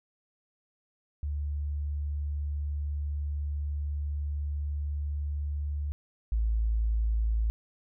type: tone pair in turn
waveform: sine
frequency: 73 / 55.31 Hz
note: D2 / A1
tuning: -10 / +10 cents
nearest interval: perfect fourth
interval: 480 cents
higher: first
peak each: -29 / -24 dBFS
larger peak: second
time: 1.23-5.92 / 6.32-7.5 s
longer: first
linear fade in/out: 0 ms
effects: none